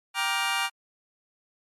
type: chord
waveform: 20% pulse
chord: G minor seventh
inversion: none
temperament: just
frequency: 784 / 940.8 / 1176 / 1411.2 Hz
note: G5 / Bb5 / D6 / F6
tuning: 0 / +16 / +2 / +18 cents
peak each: -26 dBFS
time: 0.14-0.7 s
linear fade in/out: 50 ms
effects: low-pass 11000 Hz 12 dB/octave + MP3 96 kbps